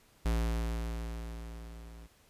square tone with level ramp, 56.7 Hz, A#1, 47 cents flat, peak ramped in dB -27 to -49 dBFS, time 0.25-2.07 s, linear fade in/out 10 ms, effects pink hiss -64 dBFS RMS until 2.29 s + resampled to 32000 Hz

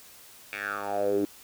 10% pulse tone with band-pass filter sweep, 101.4 Hz, G#2, 41 cents flat, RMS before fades -29 dBFS, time 0.53-1.25 s, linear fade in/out 0 ms, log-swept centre 2300 to 310 Hz, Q 5.7, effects white hiss -51 dBFS RMS until 1.43 s

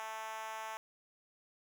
5% pulse tone with high-pass filter, 220 Hz, A3, in tune, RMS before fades -43 dBFS, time 0-0.77 s, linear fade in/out 0 ms, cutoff 810 Hz, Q 3.7, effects none

